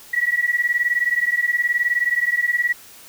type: beating tone pair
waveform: sine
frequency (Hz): 1923 / 1942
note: B6 / B6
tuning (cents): -47 / -30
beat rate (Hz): 19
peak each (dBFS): -20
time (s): 0.13-2.73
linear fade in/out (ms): 10
effects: white hiss -44 dBFS RMS until 3.08 s